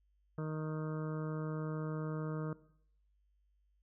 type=harmonic tone; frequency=155.56 Hz; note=D#3; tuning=in tune; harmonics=1 / 2 / 3 / 4 / 6 / 7 / 8 / 9 / 10; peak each=-37 / -45 / -44 / -50 / -56 / -55 / -52 / -58 / -60 dBFS; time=0.38-2.53 s; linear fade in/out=2 ms; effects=noise-tail reverb RT60 0.7 s tail -19 dB re dry + added 50 Hz sine -70 dBFS peak until 3.82 s